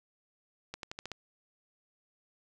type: accelerating click train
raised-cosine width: 0.2 ms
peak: -22 dBFS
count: 6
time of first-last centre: 0.74-1.117 s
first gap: 92 ms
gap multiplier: 0.9
effects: none

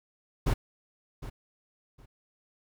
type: noise with echo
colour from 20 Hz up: brown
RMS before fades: -25 dBFS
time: 0.46-0.54 s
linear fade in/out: 10 ms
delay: 760 ms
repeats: 2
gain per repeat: -14 dB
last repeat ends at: 2.06 s
effects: none

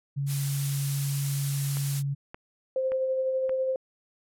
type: tone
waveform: sine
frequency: 140 Hz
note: C#3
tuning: 18 cents sharp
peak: -26 dBFS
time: 0.16-2.15 s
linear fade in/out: 20 ms
type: noise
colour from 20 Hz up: blue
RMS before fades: -33 dBFS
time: 0.26-2.03 s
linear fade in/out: 50 ms
type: click train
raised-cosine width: 0.5 ms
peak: -25 dBFS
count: 4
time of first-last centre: 1.77-3.494 s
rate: 1.74 Hz
type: tone with tremolo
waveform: sine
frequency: 523.3 Hz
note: C5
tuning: in tune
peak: -23 dBFS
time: 2.76-3.76 s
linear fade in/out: 2 ms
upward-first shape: sine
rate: 12 Hz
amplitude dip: 30%
effects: low-pass 12000 Hz 12 dB/octave

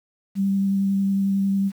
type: tone with vibrato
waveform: sine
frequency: 196 Hz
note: G3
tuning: in tune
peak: -18 dBFS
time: 0.35-1.72 s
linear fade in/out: 50 ms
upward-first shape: sine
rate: 11 Hz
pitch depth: 11 cents each way
effects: 8-bit

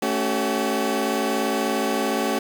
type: chord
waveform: 20% pulse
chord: F# minor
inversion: first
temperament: equal with one note detuned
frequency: 220 / 277.2 / 379.1 Hz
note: A3 / C#4 / F#4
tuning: 0 / 0 / +42 cents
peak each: -21 dBFS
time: 0.02-2.39 s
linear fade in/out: 5 ms
effects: 7-bit

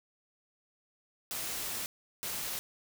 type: noise bursts at uneven times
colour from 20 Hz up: white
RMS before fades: -37 dBFS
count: 2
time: 1.31-1.86 / 2.23-2.59 s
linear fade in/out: 0 ms
effects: none

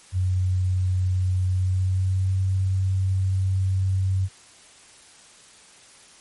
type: tone with pitch glide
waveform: sine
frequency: 92.4 to 94.94 Hz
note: F#2 to F#2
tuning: -2 to +45 cents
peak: -19 dBFS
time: 0.12-4.29 s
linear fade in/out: 50 ms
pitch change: +47 cents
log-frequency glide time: 1.48-2.39 s
effects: white hiss -50 dBFS RMS until 6.2 s + MP3 48 kbps

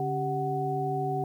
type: tone cluster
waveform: sine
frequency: 143.2 / 279 / 391.6 / 744 Hz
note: D3 / C#4 / G4 / F#5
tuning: -43 / +11 / -2 / +9 cents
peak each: -32 / -39 / -32 / -30 dBFS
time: 0-1.24 s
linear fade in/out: 2 ms
effects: 10-bit

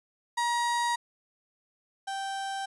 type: tone pair in turn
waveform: 35% pulse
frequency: 951 / 781.7 Hz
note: A#5 / G5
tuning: +34 / -5 cents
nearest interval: minor third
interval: 339 cents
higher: first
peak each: -24 / -30 dBFS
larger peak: first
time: 0.37-0.96 / 2.07-2.66 s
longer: neither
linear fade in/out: 10 ms
effects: resampled to 24000 Hz

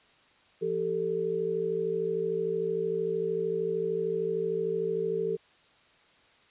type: tone cluster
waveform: sine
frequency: 172.3 / 392 / 445.2 Hz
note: F3 / G4 / A4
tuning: -23 / 0 / +20 cents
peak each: -38 / -31 / -29 dBFS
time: 0.61-5.37 s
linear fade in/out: 20 ms
effects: white hiss -61 dBFS RMS until 6.5 s + resampled to 8000 Hz

